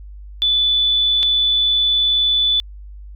sine tone pair in turn, 3481 / 3481 Hz, A7 / A7, -19 / -19 cents, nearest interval unison, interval 0 cents, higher neither, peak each -13 dBFS, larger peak neither, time 0.42-1.23 / 1.23-2.6 s, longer second, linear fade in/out 0 ms, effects added 50 Hz sine -33 dBFS peak until 3.15 s

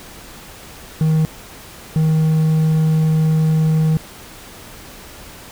triangle tone pair in turn, 157.7 / 157.7 Hz, D#3 / D#3, +24 / +24 cents, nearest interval unison, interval 0 cents, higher neither, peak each -10 dBFS, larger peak neither, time 1.01-1.25 / 1.96-3.97 s, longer second, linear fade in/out 0 ms, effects pink hiss -38 dBFS RMS until 5.51 s

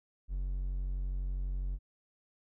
triangle tone, 46.07 Hz, F#1, 7 cents flat, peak -30 dBFS, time 0.28-1.79 s, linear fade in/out 50 ms, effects none

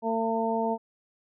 harmonic tone, 225.9 Hz, A3, 46 cents sharp, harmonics 1 / 2 / 3 / 4, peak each -30 / -30 / -30 / -30 dBFS, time 0.02-0.78 s, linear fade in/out 50 ms, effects none

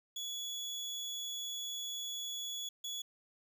30% pulse tone bursts at uneven times, 3391 Hz, G#7, 35 cents sharp, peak -36 dBFS, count 2, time 0.16-2.69 / 2.84-3.02 s, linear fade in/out 5 ms, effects none

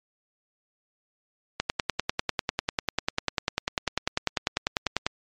click train, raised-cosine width 0.2 ms, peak -6 dBFS, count 36, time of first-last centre 1.6-5.065 s, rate 10.1 Hz, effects low-pass 7000 Hz 12 dB/octave + MP3 64 kbps

